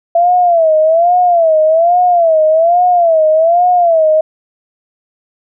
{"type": "tone with vibrato", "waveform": "sine", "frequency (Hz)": 670, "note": "E5", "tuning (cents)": 28, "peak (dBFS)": -6, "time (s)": [0.15, 4.21], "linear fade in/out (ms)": 5, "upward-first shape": "sine", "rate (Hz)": 1.2, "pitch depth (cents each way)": 130, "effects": []}